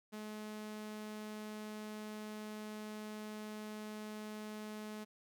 sawtooth tone, 213.3 Hz, G#3, 46 cents sharp, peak -40 dBFS, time 0.12-5.05 s, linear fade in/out 20 ms, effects 13-bit

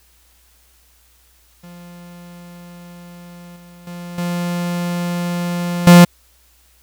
45% pulse tone with level steps, 174.61 Hz, F3, in tune, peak -36 / -40 / -29 / -19 / -3 dBFS, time 1.63-6.05 s, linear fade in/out 10 ms, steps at 3.56 / 3.87 / 4.18 / 5.87 s, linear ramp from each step 2 ms, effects added 60 Hz sine -55 dBFS peak until 6.82 s + white hiss -55 dBFS RMS until 6.82 s

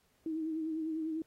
sine tone with vibrato, 317.9 Hz, D#4, 37 cents sharp, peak -33 dBFS, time 0.26-1.22 s, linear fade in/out 2 ms, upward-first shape sine, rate 10 Hz, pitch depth 40 cents each way, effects pink hiss -72 dBFS RMS until 1.26 s + AAC 48 kbps

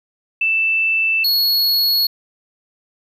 sine / square tone pair in turn, 2651 / 4343 Hz, E7 / C#8, +9 / -36 cents, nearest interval major sixth, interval 855 cents, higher second, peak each -14 dBFS, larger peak neither, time 0.41-1.24 / 1.24-2.07 s, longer neither, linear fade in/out 5 ms, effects 9-bit

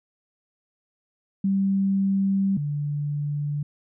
sine tone pair in turn, 195 / 146.08 Hz, G3 / D3, -9 / -9 cents, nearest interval perfect fourth, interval 500 cents, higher first, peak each -19 / -24 dBFS, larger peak first, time 1.44-2.57 / 2.57-3.63 s, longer first, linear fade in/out 5 ms, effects none

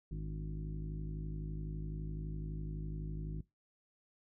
harmonic tone with a mistuned harmonic, 51.91 Hz, G#1, in tune, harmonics 1 / 2 / 3 / 4 / 5 / 6 / 7, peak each -40 / -50 / -42 / -55 / -56 / -53 / -56 dBFS, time 0.11-3.41 s, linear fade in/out 5 ms, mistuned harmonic 6, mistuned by -63 cents, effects noise-tail reverb RT60 0.2 s tail -21 dB re dry

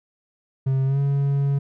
triangle tone with pitch glide, 133.5 to 139.98 Hz, C3 to C#3, +35 to +17 cents, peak -16 dBFS, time 0.66-1.59 s, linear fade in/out 10 ms, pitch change +82 cents, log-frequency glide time 0.85-0.99 s, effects none

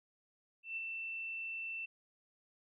sine tone with ADSR envelope, 2676 Hz, E7, 25 cents sharp, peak -36 dBFS, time 0.63-1.86 s, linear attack 140 ms, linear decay 15 ms, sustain -3 dB, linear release 11 ms, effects none

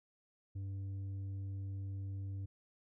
sine tone with tanh clipping, 97.5 Hz, G2, 9 cents flat, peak -40 dBFS, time 0.55-2.46 s, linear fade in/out 10 ms, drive 5 dB, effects none

